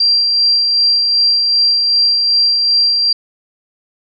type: tone with tremolo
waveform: sine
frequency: 4733 Hz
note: D8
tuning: 13 cents sharp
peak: -8 dBFS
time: 0-3.13 s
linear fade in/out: 5 ms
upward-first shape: sine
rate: 2.6 Hz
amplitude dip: 30%
effects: none